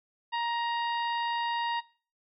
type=harmonic tone; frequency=939 Hz; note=A#5; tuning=12 cents sharp; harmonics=1 / 2 / 3 / 4 / 5; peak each=-29 / -37 / -39 / -41 / -48 dBFS; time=0.32-1.81 s; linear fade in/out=20 ms; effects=noise-tail reverb RT60 0.4 s tail -21 dB re dry